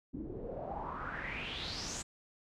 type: noise with low-pass filter sweep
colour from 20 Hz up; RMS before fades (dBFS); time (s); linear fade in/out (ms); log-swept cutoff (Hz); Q
pink; -41; 0.13-2.03; 20; 270 to 7700; 5.9
effects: none